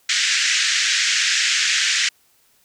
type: band-pass noise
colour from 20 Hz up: pink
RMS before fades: -19 dBFS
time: 0.09-2.09 s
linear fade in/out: 5 ms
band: 1600 to 7400 Hz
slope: 48 dB/octave
effects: white hiss -59 dBFS RMS until 2.64 s